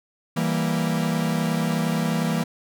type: chord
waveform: 45% pulse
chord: E diminished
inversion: none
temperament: equal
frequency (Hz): 164.81 / 196 / 233.1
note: E3 / G3 / Bb3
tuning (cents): 0 / 0 / 0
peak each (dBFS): -24 / -28 / -26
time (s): 0.36-2.44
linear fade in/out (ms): 10
effects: none